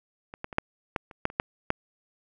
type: clicks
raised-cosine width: 0.5 ms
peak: -25 / -18 / -24 / -7 / -12 / -30 / -8 / -27 / -8 / -8 dBFS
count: 10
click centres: 0.339 / 0.444 / 0.528 / 0.584 / 0.962 / 1.112 / 1.254 / 1.301 / 1.399 / 1.704 s
effects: none